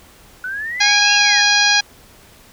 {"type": "exponential two-way sweep", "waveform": "sine", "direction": "up then down", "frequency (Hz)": [1469, 2794, 1731], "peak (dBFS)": -22, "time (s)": [0.44, 1.42], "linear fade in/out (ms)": 2, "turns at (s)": 1.14}
{"type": "harmonic tone", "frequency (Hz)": 822, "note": "G#5", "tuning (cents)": -18, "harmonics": [1, 2, 3, 4, 5, 6, 7, 8], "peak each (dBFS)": [-21, -16, -19, -21, -18, -20, -21, -31], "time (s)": [0.8, 1.81], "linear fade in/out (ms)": 10}
{"effects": ["pink hiss -46 dBFS RMS until 2.52 s"]}